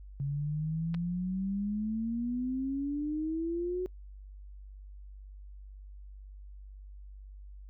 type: exponential sweep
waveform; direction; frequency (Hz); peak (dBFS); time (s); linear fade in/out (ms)
sine; up; 137.8 to 370; -30; 0.2-3.86; 0
type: clicks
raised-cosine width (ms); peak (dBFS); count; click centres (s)
0.3; -29; 2; 0.943 / 0.947
effects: noise-tail reverb RT60 0.1 s tail -24 dB re dry + added 49 Hz sine -45 dBFS peak until 7.69 s